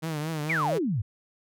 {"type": "tone with vibrato", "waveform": "sawtooth", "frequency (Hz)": 155.56, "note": "D#3", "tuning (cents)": 0, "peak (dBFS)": -25, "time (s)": [0.02, 0.79], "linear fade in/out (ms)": 20, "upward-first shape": "triangle", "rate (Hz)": 4.4, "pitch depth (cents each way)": 110}
{"type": "exponential sweep", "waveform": "sine", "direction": "down", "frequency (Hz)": [2500, 92.5], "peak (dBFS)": -24, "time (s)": [0.49, 1.02], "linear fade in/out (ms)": 10}
{"effects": []}